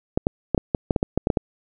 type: clicks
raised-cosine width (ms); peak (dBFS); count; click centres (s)
2; -5; 12; 0.175 / 0.269 / 0.547 / 0.578 / 0.748 / 0.908 / 0.962 / 1.029 / 1.176 / 1.271 / 1.302 / 1.372
effects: none